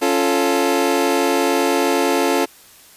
25% pulse chord, Db augmented, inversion none, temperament equal, 277.2 / 349.2 / 440 Hz, Db4 / F4 / A4, 0 / 0 / 0 cents, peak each -16 dBFS, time 0.01-2.46 s, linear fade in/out 20 ms, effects white hiss -46 dBFS RMS until 2.96 s + resampled to 32000 Hz

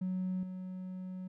triangle tone with level steps, 185 Hz, F#3, in tune, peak -29 / -37 dBFS, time 0.01-1.28 s, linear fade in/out 10 ms, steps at 0.43 s, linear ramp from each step 2 ms, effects tanh soft clip ceiling -28 dBFS

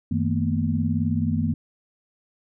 sine tone cluster, 93.4 / 158.3 / 222.1 / 240.8 Hz, F#2 / D#3 / A3 / B3, +17 / +30 / +16 / -44 cents, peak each -26 dBFS, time 0.11-1.54 s, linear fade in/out 5 ms, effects none

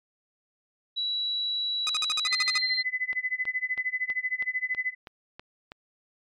sine tone with pitch glide, 3917 to 4150 Hz, B7 to C8, -15 to -15 cents, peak -26 dBFS, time 0.96-2.83 s, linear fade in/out 20 ms, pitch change +100 cents, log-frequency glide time 2.25-2.32 s
10% pulse tone bursts, 1244.5 Hz, D#6, in tune, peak -18 dBFS, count 10, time 1.87-2.577 s, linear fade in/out 0 ms, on 23 ms, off 53 ms
sine tone with tremolo, 2014 Hz, B6, 33 cents sharp, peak -23 dBFS, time 2.24-4.95 s, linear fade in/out 50 ms, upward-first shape sine, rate 13 Hz, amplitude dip 95%
click train, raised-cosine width 0.3 ms, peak -25 dBFS, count 9, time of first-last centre 3.13-5.719 s, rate 3.09 Hz
effects low-pass 11000 Hz 12 dB/octave + MP3 96 kbps

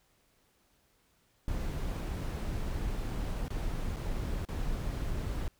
brown noise with dropouts, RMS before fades -34 dBFS, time 1.48-5.48 s, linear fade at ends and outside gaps 1 ms, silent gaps 3.482-3.504 / 3.962-3.967 / 4.451-4.487 s, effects pink hiss -70 dBFS RMS until 5.59 s

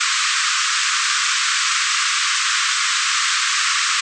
pink band-pass noise, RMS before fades -19 dBFS, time 0-4.01 s, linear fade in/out 10 ms, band 1100 to 8200 Hz, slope 96 dB/octave, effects none

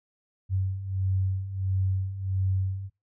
sine beating tone pair, 94 / 95.5 Hz, F#2 / G2, +28 / -45 cents, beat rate 1.5 Hz, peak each -31 / -26 dBFS, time 0.49-2.9 s, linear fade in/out 50 ms, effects noise-tail reverb RT60 0.2 s tail -21 dB re dry

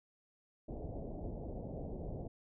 pink low-pass noise, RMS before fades -43 dBFS, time 0.68-2.28 s, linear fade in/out 10 ms, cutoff 710 Hz, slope 48 dB/octave, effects none

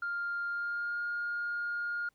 sine tone with pitch glide, 1400 to 1419.5 Hz, F6 to F6, +4 to +28 cents, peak -31 dBFS, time 0.02-2.09 s, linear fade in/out 5 ms, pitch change +24 cents, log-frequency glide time 0.49-1.01 s, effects tanh soft clip ceiling -28 dBFS + pink hiss -75 dBFS RMS until 2.14 s

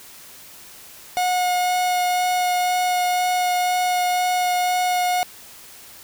45% pulse tone with vibrato, 724 Hz, F#5, 38 cents flat, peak -18 dBFS, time 1.17-5.23 s, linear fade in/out 0 ms, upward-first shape sine, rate 2 Hz, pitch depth 8 cents each way, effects white hiss -43 dBFS RMS until 6.03 s

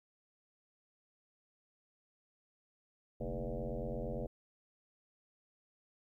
sine tone with frequency modulation, 230 Hz, A#3, 23 cents flat, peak -36 dBFS, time 3.2-4.27 s, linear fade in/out 10 ms, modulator 88.8 Hz, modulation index 4.4, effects 13-bit

